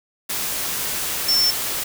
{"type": "tone in noise", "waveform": "sine", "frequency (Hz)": 5390, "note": "E8", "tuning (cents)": 38, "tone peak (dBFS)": -15, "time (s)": [1.28, 1.51], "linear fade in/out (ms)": 10, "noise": "white", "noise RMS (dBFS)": -25, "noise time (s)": [0.29, 1.84], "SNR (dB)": 7, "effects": []}